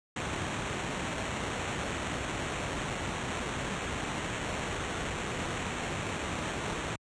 pink noise with sample-and-hold, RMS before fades -34 dBFS, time 0.16-6.96 s, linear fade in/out 5 ms, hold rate 4900 Hz, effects high-pass 60 Hz 12 dB/octave + resampled to 22050 Hz

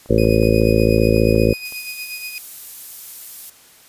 click train, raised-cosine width 1 ms, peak -28 dBFS, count 10, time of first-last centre 0.06-1.724 s, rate 5.41 Hz
harmonic tone, 55 Hz, A1, in tune, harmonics 1 / 2 / 3 / 4 / 5 / 6 / 7 / 8 / 9 / 10, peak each -21 / -19 / -25 / -20 / -25 / -22 / -20 / -22 / -19 / -22 dBFS, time 0.09-1.54 s, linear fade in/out 20 ms
30% pulse tone with tremolo, 2489 Hz, D#7, in tune, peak -24 dBFS, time 0.18-2.38 s, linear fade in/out 0 ms, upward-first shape sine, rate 8.3 Hz, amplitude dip 55%
violet noise, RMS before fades -32 dBFS, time 1.65-3.5 s, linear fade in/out 5 ms
effects white hiss -48 dBFS RMS until 3.88 s + resampled to 32000 Hz

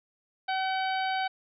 harmonic tone, 760 Hz, F#5, 46 cents sharp, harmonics 1 / 2 / 3 / 4 / 5 / 6, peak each -28 / -34 / -38 / -40 / -42 / -44 dBFS, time 0.48-1.28 s, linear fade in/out 10 ms, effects none

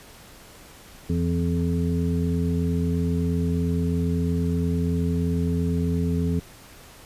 harmonic tone with a mistuned harmonic, 85.7 Hz, F2, 32 cents flat, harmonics 1 / 2 / 3 / 5, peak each -25 / -24 / -28 / -32 dBFS, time 1.09-6.4 s, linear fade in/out 10 ms, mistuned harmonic 2, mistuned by -27 cents, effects pink hiss -47 dBFS RMS until 7.05 s + resampled to 32000 Hz

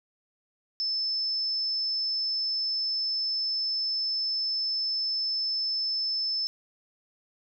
sine tone, 5260 Hz, E8, 5 cents flat, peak -26 dBFS, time 0.8-6.47 s, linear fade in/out 0 ms, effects none

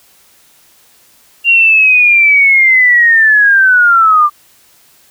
sine linear sweep, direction down, 2784 to 1174.7 Hz, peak -4 dBFS, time 1.44-4.3 s, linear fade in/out 50 ms, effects white hiss -47 dBFS RMS until 5.1 s

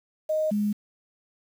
sine tone pair in turn, 622.3 / 207.7 Hz, D#5 / G#3, 0 / 0 cents, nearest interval octave + perfect fifth, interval 1900 cents, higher first, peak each -22 dBFS, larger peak neither, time 0.29-0.51 / 0.51-0.73 s, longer neither, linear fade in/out 10 ms, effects 8-bit

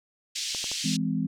white band-pass noise, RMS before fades -32 dBFS, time 0.35-0.97 s, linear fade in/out 10 ms, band 2700 to 6600 Hz, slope 24 dB/octave
clicks, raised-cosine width 1 ms, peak -26 dBFS, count 3, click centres 0.548 / 0.642 / 0.716 s
sine chord, E augmented, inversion none, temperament just, 164.81 / 206 / 257.5 Hz, E3 / G#3 / B#3, 0 / -14 / -28 cents, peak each -29 dBFS, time 0.84-1.27 s, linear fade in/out 10 ms
effects none

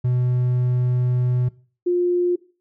triangle / sine tone pair in turn, 124.5 / 354 Hz, B2 / F4, +14 / +23 cents, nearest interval octave + tritone, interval 1809 cents, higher second, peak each -15 / -16 dBFS, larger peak first, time 0.04-1.49 / 1.86-2.36 s, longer first, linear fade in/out 10 ms, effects noise-tail reverb RT60 0.4 s tail -20 dB re dry

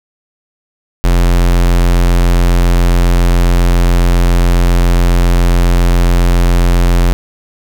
square tone, 43.65 Hz, F1, in tune, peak -7 dBFS, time 1.04-7.13 s, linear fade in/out 0 ms, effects none

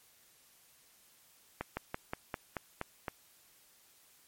slowing click train, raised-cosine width 0.5 ms, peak -20 dBFS, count 8, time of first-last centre 1.61-3.082 s, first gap 160 ms, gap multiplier 1.09, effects white hiss -64 dBFS RMS until 4.27 s + MP3 64 kbps

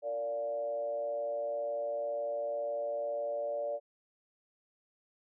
sine tone with frequency modulation, 580 Hz, D5, 22 cents flat, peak -32 dBFS, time 0.02-3.8 s, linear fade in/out 50 ms, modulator 122 Hz, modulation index 0.6, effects none

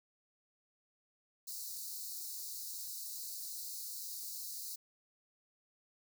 white high-pass noise, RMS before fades -44 dBFS, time 1.47-4.76 s, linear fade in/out 10 ms, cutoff 4000 Hz, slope 96 dB/octave, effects none

